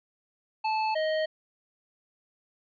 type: tone pair in turn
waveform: square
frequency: 873 / 626.2 Hz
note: A5 / D#5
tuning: -14 / +11 cents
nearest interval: tritone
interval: 575 cents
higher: first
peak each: -26 dBFS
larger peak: neither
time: 0.64-0.95 / 0.95-1.26 s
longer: neither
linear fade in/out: 10 ms
effects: resampled to 11025 Hz